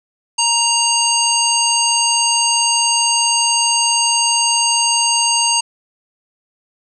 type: harmonic tone with a mistuned harmonic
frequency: 932.3 Hz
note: A#5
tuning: in tune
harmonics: 1 / 3 / 5 / 7 / 9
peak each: -19 / -19 / -19 / -19 / -19 dBFS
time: 0.38-5.61 s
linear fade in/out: 10 ms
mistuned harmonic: 7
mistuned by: -16 cents
effects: none